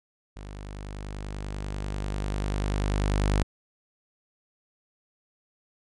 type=tone with level ramp; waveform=sawtooth; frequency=50.2 Hz; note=G1; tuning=42 cents sharp; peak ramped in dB=-35 to -17 dBFS; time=0.36-3.43 s; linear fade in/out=5 ms; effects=resampled to 22050 Hz